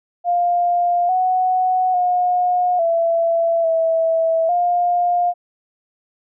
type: tone with pitch steps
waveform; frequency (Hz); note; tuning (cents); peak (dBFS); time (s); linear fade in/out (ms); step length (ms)
sine; 702 / 740 / 720 / 669 / 654 / 706; F5 / F#5 / F#5 / E5 / E5 / F5; +9 / 0 / -47 / +25 / -14 / +19; -14; 0.24-5.34; 50; 850
effects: none